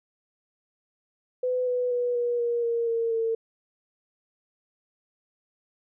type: tone with pitch steps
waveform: sine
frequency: 503 / 495.5 / 488.1 / 480.8 / 473.7 / 466.6 / 459.7 / 452.8 Hz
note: B4 / B4 / B4 / B4 / A#4 / A#4 / A#4 / A4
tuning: +32 / +6 / -20 / -46 / +28 / +2 / -24 / +50 cents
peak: -23 dBFS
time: 1.43-3.35 s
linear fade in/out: 5 ms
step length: 240 ms
effects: none